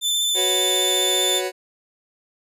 sawtooth tone with vibrato, 3536 Hz, A7, 8 cents sharp, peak -16 dBFS, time 0.01-1.42 s, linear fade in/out 50 ms, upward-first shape triangle, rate 15 Hz, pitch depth 24 cents each way
sawtooth chord, F# suspended fourth, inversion none, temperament just, 370 / 493.3 / 555 Hz, F#4 / B4 / C#5, 0 / -2 / +2 cents, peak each -21 / -26 / -24 dBFS, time 0.34-1.52 s, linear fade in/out 50 ms
effects resampled to 32000 Hz

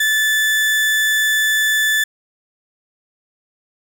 35% pulse tone, 1746 Hz, A6, 14 cents flat, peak -12 dBFS, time 0-2.04 s, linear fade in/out 5 ms, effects none

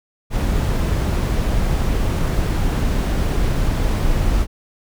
brown noise, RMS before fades -18 dBFS, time 0.3-4.47 s, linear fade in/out 50 ms, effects none

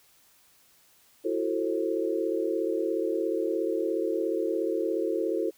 sine chord, F# half-diminished seventh, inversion third, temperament just, 333 / 370 / 444 / 532.8 Hz, E4 / F#4 / A4 / C5, +18 / 0 / +16 / +31 cents, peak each -30 / -31 / -30 / -33 dBFS, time 1.24-5.51 s, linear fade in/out 20 ms, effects white hiss -61 dBFS RMS until 5.57 s

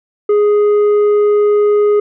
sine tone with tanh clipping, 415.3 Hz, G#4, in tune, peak -9 dBFS, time 0.29-2 s, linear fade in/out 5 ms, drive 5 dB, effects none

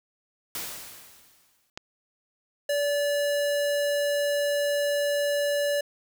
white noise with exponential decay, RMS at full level -32 dBFS, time 0.55-1.7 s, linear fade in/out 1 ms, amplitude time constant 250 ms
click, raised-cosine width 0.2 ms, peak -18 dBFS, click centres 1.775 s
square tone, 577 Hz, D5, 31 cents flat, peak -24 dBFS, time 2.69-5.81 s, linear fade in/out 5 ms
effects none

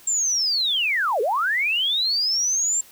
sine linear two-way sweep, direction down then up, 7459 to 396.5 to 7459 Hz, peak -19 dBFS, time 0.07-2.81 s, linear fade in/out 5 ms, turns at 1.21 s, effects white hiss -49 dBFS RMS until 2.91 s

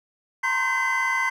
triangle tone cluster, 924 / 1021 / 1061 / 1548 / 2040 Hz, A#5 / C6 / C6 / G6 / C7, -16 / -43 / +24 / -22 / -44 cents, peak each -29 / -29 / -27 / -27 / -22 dBFS, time 0.43-1.3 s, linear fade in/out 10 ms, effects none

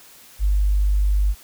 sine tone, 50 Hz, G1, 35 cents sharp, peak -15 dBFS, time 0.39-1.35 s, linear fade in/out 50 ms, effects white hiss -47 dBFS RMS until 1.43 s

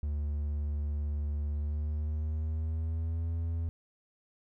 triangle tone with pitch glide, 73.5 to 82.98 Hz, D2 to E2, +2 to +12 cents, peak -28 dBFS, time 0.03-3.69 s, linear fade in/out 0 ms, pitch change +210 cents, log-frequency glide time 1.54-3.28 s, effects none

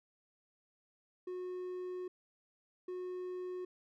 triangle tone bursts at uneven times, 364.3 Hz, F#4, 27 cents flat, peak -37 dBFS, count 2, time 1.27-2.08 / 2.88-3.65 s, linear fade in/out 5 ms, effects none

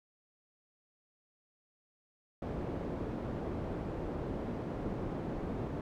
white low-pass noise, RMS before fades -38 dBFS, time 2.42-5.81 s, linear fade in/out 2 ms, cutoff 400 Hz, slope 12 dB/octave, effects none

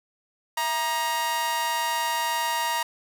sawtooth tone with amplitude modulation, 942 Hz, A#5, 18 cents sharp, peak -17 dBFS, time 0.57-2.83 s, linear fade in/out 5 ms, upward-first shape sine, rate 277 Hz, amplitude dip 70%, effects none

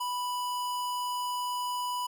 square tone, 987.8 Hz, B5, in tune, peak -31 dBFS, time 0-2.07 s, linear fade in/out 10 ms, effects none

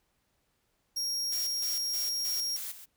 40% pulse tone, 5590 Hz, F8, 1 cent sharp, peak -29 dBFS, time 0.96-2.57 s, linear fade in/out 10 ms
blue noise with tremolo, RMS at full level -38 dBFS, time 1.31-2.86 s, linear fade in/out 20 ms, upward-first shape square, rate 3.2 Hz, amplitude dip 70%
effects pink hiss -75 dBFS RMS until 2.96 s

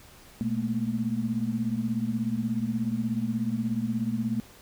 sine tone cluster, 120.2 / 215.8 / 232.4 Hz, B2 / A3 / A#3, -46 / -33 / -5 cents, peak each -34 / -29 / -29 dBFS, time 0.41-4.4 s, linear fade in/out 0 ms, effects pink hiss -52 dBFS RMS until 4.61 s

